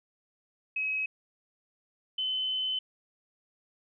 sine tone pair in turn, 2552 / 3043 Hz, D#7 / F#7, +43 / +48 cents, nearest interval minor third, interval 305 cents, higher second, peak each -28 dBFS, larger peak neither, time 0.76-1.06 / 2.18-2.79 s, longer second, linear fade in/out 5 ms, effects none

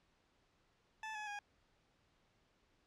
20% pulse tone with pitch steps, 874 / 847.2 / 821.1 Hz, A5 / G#5 / G#5, -12 / +34 / -20 cents, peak -38 dBFS, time 1.03-1.39 s, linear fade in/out 2 ms, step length 120 ms, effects pink hiss -75 dBFS RMS until 2.86 s + low-pass 5000 Hz 12 dB/octave

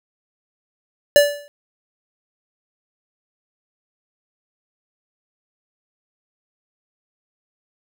square tone with exponential decay, 580 Hz, D5, 22 cents flat, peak -6 dBFS, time 1.16-1.48 s, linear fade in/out 0 ms, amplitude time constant 69 ms, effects none

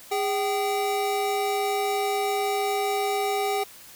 square tone pair together, 409 / 772 Hz, G#4 / G5, -26 / -27 cents, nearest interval major seventh, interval 1099 cents, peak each -27 dBFS, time 0.11-3.64 s, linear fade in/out 10 ms, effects white hiss -47 dBFS RMS until 3.95 s

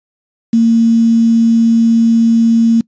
sine tone with quantisation, 229.1 Hz, A#3, 30 cents flat, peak -6 dBFS, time 0.53-2.81 s, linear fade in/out 5 ms, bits 5, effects noise-tail reverb RT60 0.1 s tail -24 dB re dry + resampled to 16000 Hz

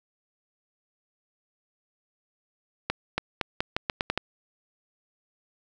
accelerating click train, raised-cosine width 0.3 ms, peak -9 dBFS, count 9, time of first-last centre 2.9-4.176 s, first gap 280 ms, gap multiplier 0.83, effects none

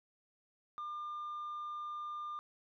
sine tone with tanh clipping, 1200 Hz, D6, 37 cents sharp, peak -40 dBFS, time 0.78-2.39 s, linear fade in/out 0 ms, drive 1 dB, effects none

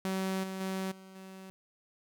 sawtooth tone with level steps, 190 Hz, F#3, 46 cents sharp, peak -27 / -33 / -29 / -46 / -42 dBFS, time 0.05-1.5 s, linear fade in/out 0 ms, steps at 0.43 / 0.6 / 0.91 / 1.15 s, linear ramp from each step 10 ms, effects 11-bit

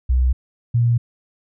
sine tone pair in turn, 63.1 / 118.57 Hz, B1 / A#2, +38 / +30 cents, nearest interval major seventh, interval 1092 cents, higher second, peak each -13 dBFS, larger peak neither, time 0.09-0.33 / 0.74-0.98 s, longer neither, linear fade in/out 10 ms, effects none

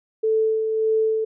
sine tone with tremolo, 440 Hz, A4, in tune, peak -16 dBFS, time 0.23-1.25 s, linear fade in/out 10 ms, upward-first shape sine, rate 1.7 Hz, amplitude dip 40%, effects none

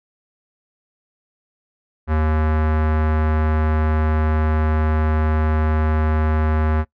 square tone with low-pass filter, 77.78 Hz, D#2, in tune, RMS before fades -18 dBFS, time 2.07-6.85 s, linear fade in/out 50 ms, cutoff 1500 Hz, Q 1.6, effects noise-tail reverb RT60 0.1 s tail -21 dB re dry

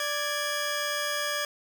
15% pulse tone pair together, 586.4 / 1661.2 Hz, D5 / G#6, -3 / 0 cents, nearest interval octave + tritone, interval 1803 cents, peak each -24 dBFS, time 0-1.45 s, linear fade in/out 2 ms, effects none

